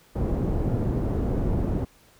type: low-pass noise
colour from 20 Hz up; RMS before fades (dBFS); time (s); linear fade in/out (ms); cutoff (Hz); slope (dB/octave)
pink; -25; 0.15-1.85; 10; 410; 12
effects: pink hiss -57 dBFS RMS until 2.19 s